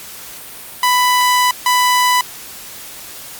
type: tone bursts at uneven times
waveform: sawtooth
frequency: 994 Hz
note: B5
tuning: 11 cents sharp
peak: -7 dBFS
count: 2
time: 0.83-1.51 / 1.66-2.21 s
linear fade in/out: 2 ms
effects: white hiss -33 dBFS RMS until 3.39 s + Opus 48 kbps